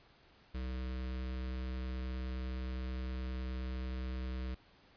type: tone with notch filter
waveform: square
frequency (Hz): 63.6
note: C2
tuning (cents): -48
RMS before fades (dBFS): -39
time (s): 0.54-4.55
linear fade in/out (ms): 10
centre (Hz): 800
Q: 1.8
effects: pink hiss -64 dBFS RMS until 4.96 s + resampled to 11025 Hz